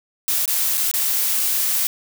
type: noise with dropouts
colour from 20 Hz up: blue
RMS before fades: -20 dBFS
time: 0.28-1.87 s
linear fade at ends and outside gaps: 0 ms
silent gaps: 0.457-0.478 / 0.772-0.777 / 0.913-0.939 s
effects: none